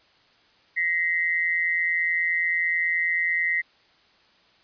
sine tone pair together, 1887.7 / 2057 Hz, A#6 / C7, +21 / -30 cents, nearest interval minor second, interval 149 cents, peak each -24 dBFS, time 0.76-3.62 s, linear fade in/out 20 ms, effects white hiss -59 dBFS RMS until 4.63 s + resampled to 11025 Hz

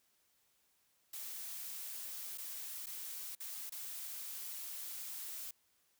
blue noise with dropouts, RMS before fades -45 dBFS, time 1.13-5.51 s, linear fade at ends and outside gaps 5 ms, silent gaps 2.376-2.381 / 2.86-2.867 / 3.352-3.402 / 3.696-3.72 s, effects white hiss -75 dBFS RMS until 5.99 s

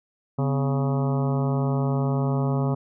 harmonic tone with a mistuned harmonic, 138.4 Hz, C#3, 2 cents flat, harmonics 1 / 2 / 3 / 4 / 5 / 6 / 7 / 8 / 9, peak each -22 / -28 / -32 / -34 / -36 / -38 / -39 / -40 / -41 dBFS, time 0.38-2.75 s, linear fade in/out 10 ms, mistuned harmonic 2, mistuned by -130 cents, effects none

